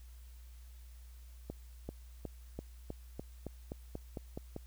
accelerating click train, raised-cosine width 2 ms, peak -27 dBFS, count 12, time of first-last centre 1.5-4.564 s, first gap 390 ms, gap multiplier 0.93, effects added 60 Hz sine -50 dBFS peak until 4.66 s + white hiss -66 dBFS RMS until 4.66 s

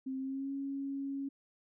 sine tone with pitch glide, 264.1 to 275.6 Hz, C4 to C#4, +16 to -10 cents, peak -35 dBFS, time 0.06-1.29 s, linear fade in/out 10 ms, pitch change +74 cents, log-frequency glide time 0.18-0.52 s, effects none

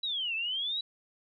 sine exponential two-way sweep, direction down then up, 3951 to 2602 to 3951 Hz, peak -30 dBFS, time 0.03-0.81 s, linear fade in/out 5 ms, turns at 0.35 s, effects none

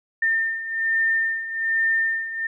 sine beating tone pair, 1806 / 1807.2 Hz, A6 / A6, +45 / +46 cents, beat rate 1.2 Hz, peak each -26 / -21 dBFS, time 0.22-2.47 s, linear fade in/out 5 ms, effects none

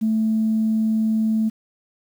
sine tone, 220 Hz, A3, in tune, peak -16 dBFS, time 0.01-1.5 s, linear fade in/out 20 ms, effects tanh soft clip ceiling -12 dBFS + 8-bit

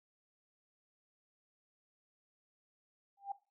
sine tone with exponential growth, 796 Hz, G5, 26 cents sharp, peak -33 dBFS, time 3.17-3.32 s, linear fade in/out 5 ms, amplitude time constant 31 ms, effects noise-tail reverb RT60 0.3 s tail -17 dB re dry

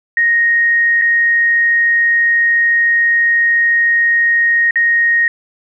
sine tone with dropouts, 1867 Hz, A#6, 2 cents sharp, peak -9 dBFS, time 0.17-5.28 s, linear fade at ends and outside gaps 2 ms, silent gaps 1.015-1.019 / 4.709-4.757 s, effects none

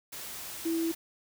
sine tone in noise, 329.6 Hz, E4, in tune, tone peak -27 dBFS, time 0.65-0.92 s, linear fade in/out 10 ms, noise white, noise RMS -41 dBFS, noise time 0.12-0.95 s, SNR +11 dB, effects none

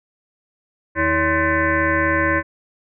sine tone with frequency modulation, 1046.5 Hz, C6, in tune, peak -15 dBFS, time 0.95-2.43 s, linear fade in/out 50 ms, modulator 241 Hz, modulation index 3.9, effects none

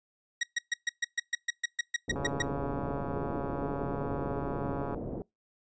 sawtooth tone bursts, 1899 Hz, A#6, 32 cents sharp, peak -23 dBFS, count 14, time 0.41-2.422 s, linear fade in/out 5 ms, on 23 ms, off 130 ms
white low-pass noise, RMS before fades -37 dBFS, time 2.08-5.22 s, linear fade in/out 2 ms, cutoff 500 Hz, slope 24 dB/octave
click train, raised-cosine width 1 ms, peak -23 dBFS, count 391, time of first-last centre 2.16-4.946 s, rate 140 Hz
effects noise-tail reverb RT60 0.2 s tail -25 dB re dry + resampled to 16000 Hz

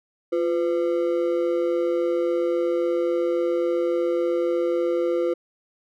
triangle ring-modulated tone, 426.3 Hz, G#4, 45 cents sharp, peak -15 dBFS, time 0.32-5.34 s, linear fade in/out 10 ms, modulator 78.2 Hz, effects none

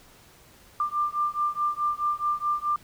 sine beating tone pair, 1188 / 1192.7 Hz, D6 / D6, +20 / +26 cents, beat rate 4.7 Hz, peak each -27 dBFS, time 0.8-2.76 s, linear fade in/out 2 ms, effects pink hiss -54 dBFS RMS until 2.83 s

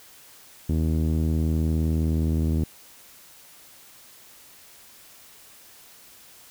sawtooth tone with low-pass filter, 79.5 Hz, D#2, 38 cents sharp, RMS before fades -23 dBFS, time 0.69-2.64 s, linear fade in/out 5 ms, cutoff 290 Hz, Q 1.4, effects white hiss -50 dBFS RMS until 6.5 s

